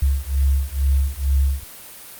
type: beating tone pair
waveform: sine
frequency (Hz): 67.5 / 69.7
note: C#2 / C#2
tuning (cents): -45 / +10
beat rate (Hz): 2.2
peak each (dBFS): -19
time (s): 0.02-1.64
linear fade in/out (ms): 5
effects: white hiss -39 dBFS RMS until 2.19 s + Opus 32 kbps